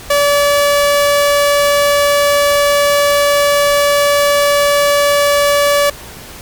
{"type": "tone", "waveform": "sawtooth", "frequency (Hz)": 575, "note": "D5", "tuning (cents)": -37, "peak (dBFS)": -5, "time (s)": [0.1, 5.9], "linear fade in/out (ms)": 5, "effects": ["pink hiss -32 dBFS RMS until 6.41 s", "MP3 96 kbps"]}